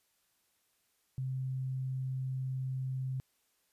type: tone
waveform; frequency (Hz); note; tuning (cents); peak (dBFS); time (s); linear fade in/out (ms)
sine; 130.9; C3; +1; -33; 1.18-3.2; 0
effects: white hiss -75 dBFS RMS until 3.72 s + resampled to 32000 Hz